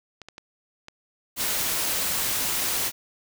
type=clicks; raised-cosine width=0.2 ms; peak=-23 dBFS; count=4; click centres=0.217 / 0.286 / 0.381 / 0.884 s
type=noise; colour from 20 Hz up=white; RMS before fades=-26 dBFS; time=1.36-2.92 s; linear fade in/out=50 ms
effects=none